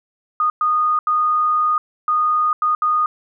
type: tone bursts at uneven times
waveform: sine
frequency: 1232 Hz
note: D#6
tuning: 17 cents flat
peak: -14 dBFS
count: 6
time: 0.4-0.5 / 0.61-0.99 / 1.07-1.78 / 2.08-2.53 / 2.62-2.75 / 2.82-3.06 s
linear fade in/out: 2 ms
effects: none